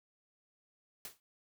white noise with exponential decay, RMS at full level -41 dBFS, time 1.05-1.2 s, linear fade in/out 1 ms, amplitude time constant 31 ms, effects none

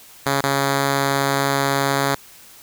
5% pulse tone with dropouts, 138.59 Hz, C#3, in tune, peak -6 dBFS, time 0.26-2.15 s, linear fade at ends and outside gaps 2 ms, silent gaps 0.409-0.437 s, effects white hiss -45 dBFS RMS until 2.62 s

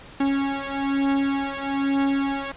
45% pulse beating tone pair, 275.3 / 276.4 Hz, C#4 / C#4, -12 / -5 cents, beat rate 1.1 Hz, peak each -24 / -25 dBFS, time 0.2-2.52 s, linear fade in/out 5 ms, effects pink hiss -44 dBFS RMS until 2.56 s + resampled to 8000 Hz

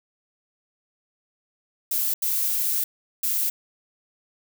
violet noise bursts at uneven times, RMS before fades -24 dBFS, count 3, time 1.91-2.14 / 2.22-2.84 / 3.23-3.5 s, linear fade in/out 5 ms, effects none

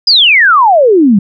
sine exponential sweep, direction down, 5100 to 186.5 Hz, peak -3 dBFS, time 0.07-1.19 s, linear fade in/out 5 ms, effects none

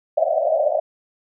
pink band-pass noise, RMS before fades -19 dBFS, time 0.17-0.8 s, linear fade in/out 10 ms, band 570 to 700 Hz, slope 96 dB/octave, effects none

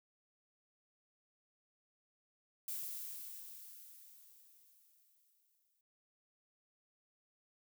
violet noise with exponential decay, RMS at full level -41 dBFS, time 2.68-5.81 s, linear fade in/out 2 ms, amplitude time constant 680 ms, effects none

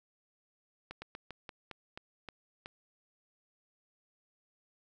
slowing click train, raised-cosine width 0.3 ms, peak -27 dBFS, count 9, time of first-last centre 0.91-2.659 s, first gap 110 ms, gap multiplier 1.19, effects none

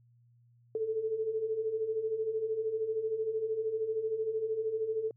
sine beating tone pair, 430 / 443 Hz, A4 / A4, -40 / +12 cents, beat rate 13 Hz, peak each -37 / -31 dBFS, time 0.75-5.11 s, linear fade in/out 2 ms, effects added 119 Hz sine -61 dBFS peak until 5.16 s

